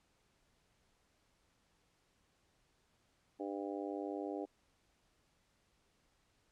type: harmonic tone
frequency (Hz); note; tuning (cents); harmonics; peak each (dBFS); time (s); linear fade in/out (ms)
100; G2; +35; 3 / 4 / 5 / 6 / 7 / 8; -42 / -44 / -46 / -48 / -49 / -50; 3.39-4.46; 20
effects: pink hiss -75 dBFS RMS until 6.51 s + low-pass 9000 Hz 12 dB/octave